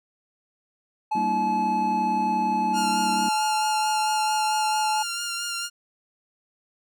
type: tone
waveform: triangle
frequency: 859 Hz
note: A5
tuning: 42 cents flat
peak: -20 dBFS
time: 1.11-5.03 s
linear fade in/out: 10 ms
type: chord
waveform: triangle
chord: E half-diminished seventh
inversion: first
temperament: equal with one note detuned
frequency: 196 / 233.1 / 298.3 / 329.6 Hz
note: G3 / Bb3 / D4 / E4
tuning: 0 / 0 / +27 / 0 cents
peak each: -29 / -29 / -34 / -33 dBFS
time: 1.15-3.29 s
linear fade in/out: 5 ms
type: tone with vibrato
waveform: 10% pulse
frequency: 1396.9 Hz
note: F6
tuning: in tune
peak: -19 dBFS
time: 2.73-5.7 s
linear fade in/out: 50 ms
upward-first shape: sine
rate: 4.5 Hz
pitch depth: 20 cents each way
effects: none